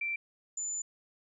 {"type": "tone pair in turn", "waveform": "sine", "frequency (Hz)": [2347, 7033], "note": ["D7", "A8"], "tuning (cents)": [-2, -2], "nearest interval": "octave + perfect fifth", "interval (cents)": 1900, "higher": "second", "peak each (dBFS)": [-31, -33], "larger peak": "first", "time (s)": [[0.01, 0.16], [0.57, 0.82]], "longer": "second", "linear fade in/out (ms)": 5, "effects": []}